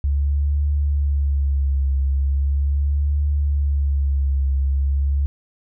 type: tone with vibrato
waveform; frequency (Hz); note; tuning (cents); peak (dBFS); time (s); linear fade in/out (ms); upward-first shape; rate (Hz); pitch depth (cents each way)
sine; 70.2; C#2; +22; -16; 0.04-5.26; 0; triangle; 0.39; 61
effects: none